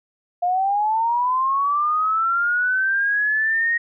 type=linear sweep; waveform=sine; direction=up; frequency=699 to 1878 Hz; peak=-17 dBFS; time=0.42-3.78 s; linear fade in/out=10 ms; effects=none